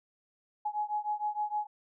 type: beating tone pair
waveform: sine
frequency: 838 / 844.5 Hz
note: G#5 / G#5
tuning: +15 / +29 cents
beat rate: 6.5 Hz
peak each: -33 / -34 dBFS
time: 0.65-1.67 s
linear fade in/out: 10 ms
effects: none